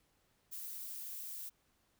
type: noise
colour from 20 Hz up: violet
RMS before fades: -45 dBFS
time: 0.51-1.5 s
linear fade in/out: 20 ms
effects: pink hiss -75 dBFS RMS until 1.99 s